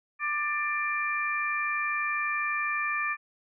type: harmonic tone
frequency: 592 Hz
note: D5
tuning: 14 cents sharp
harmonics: 2 / 3 / 4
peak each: -31 / -31 / -31 dBFS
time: 0.19-3.17 s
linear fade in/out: 50 ms
effects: none